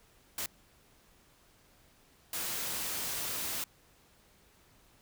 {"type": "noise bursts at uneven times", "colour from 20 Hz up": "white", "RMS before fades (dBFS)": -36, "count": 2, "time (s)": [[0.38, 0.46], [2.33, 3.64]], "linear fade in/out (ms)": 2, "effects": ["pink hiss -64 dBFS RMS until 5.01 s"]}